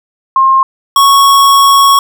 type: tone pair in turn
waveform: sine / square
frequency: 1065 / 1107 Hz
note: C6 / C#6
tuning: +30 / -3 cents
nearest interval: minor second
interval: 67 cents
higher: second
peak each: -4 dBFS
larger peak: neither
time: 0.36-0.63 / 0.96-1.99 s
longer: second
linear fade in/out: 2 ms
effects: none